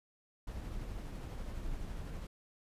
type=noise with tremolo; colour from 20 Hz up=brown; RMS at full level=-40 dBFS; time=0.47-2.27 s; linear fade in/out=5 ms; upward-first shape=triangle; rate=12 Hz; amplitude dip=30%; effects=resampled to 32000 Hz